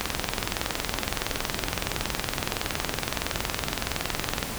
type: click train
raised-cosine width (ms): 0.2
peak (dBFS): -7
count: 96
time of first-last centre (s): 0.01-4.429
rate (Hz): 21.5
effects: pink hiss -33 dBFS RMS until 4.58 s